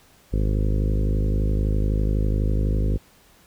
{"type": "harmonic tone with a mistuned harmonic", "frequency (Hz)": 51.91, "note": "G#1", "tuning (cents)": 0, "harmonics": [1, 2, 3, 4, 5, 6, 7, 8, 9, 10], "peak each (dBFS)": [-20, -26, -30, -32, -34, -36, -37, -38, -39, -40], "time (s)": [0.32, 2.98], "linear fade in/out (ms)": 20, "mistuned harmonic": 1, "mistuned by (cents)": -19, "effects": ["pink hiss -55 dBFS RMS until 3.46 s"]}